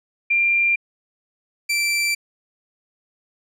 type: tone pair in turn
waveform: sine / sawtooth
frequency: 2383 / 2342 Hz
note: D7 / D7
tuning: +25 / -5 cents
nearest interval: unison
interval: 30 cents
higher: first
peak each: -15 dBFS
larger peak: neither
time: 0.3-0.76 / 1.69-2.15 s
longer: neither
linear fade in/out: 10 ms
effects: low-pass 12000 Hz 12 dB/octave